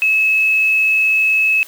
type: tone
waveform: sine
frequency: 2588 Hz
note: E7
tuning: 32 cents flat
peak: -11 dBFS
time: 0.02-1.63 s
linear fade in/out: 0 ms
effects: white hiss -39 dBFS RMS until 1.67 s + high-pass 400 Hz 12 dB/octave